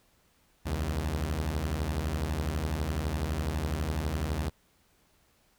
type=beating tone pair; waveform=sawtooth; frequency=67.2 / 79.2 Hz; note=C2 / D#2; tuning=+47 / +31 cents; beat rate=12 Hz; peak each=-29 / -27 dBFS; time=0.65-4.5 s; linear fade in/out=20 ms; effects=pink hiss -67 dBFS RMS until 5.58 s